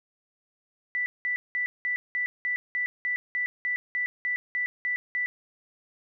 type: tone bursts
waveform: sine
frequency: 1975.5 Hz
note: B6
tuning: in tune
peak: -25 dBFS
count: 15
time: 0.95-5.26 s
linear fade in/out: 0 ms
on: 110 ms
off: 190 ms
effects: none